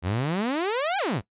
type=exponential two-way sweep; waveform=sawtooth; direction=up then down; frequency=82.41 to 830.6 to 82.41 Hz; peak=-20 dBFS; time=0.02-1.22 s; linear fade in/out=50 ms; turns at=0.98 s; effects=noise-tail reverb RT60 0.1 s tail -18 dB re dry + resampled to 8000 Hz